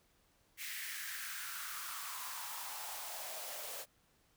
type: noise with high-pass filter sweep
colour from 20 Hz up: white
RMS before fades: -44 dBFS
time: 0.57-3.86 s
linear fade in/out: 50 ms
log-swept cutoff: 2100 to 530 Hz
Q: 4.1
effects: pink hiss -72 dBFS RMS until 4.36 s